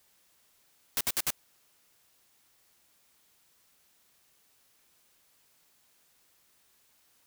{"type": "noise bursts", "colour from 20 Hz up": "white", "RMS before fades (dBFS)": -28, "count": 4, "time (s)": [0.97, 1.304], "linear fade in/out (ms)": 0, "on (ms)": 37, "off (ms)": 62, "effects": ["white hiss -67 dBFS RMS until 7.26 s"]}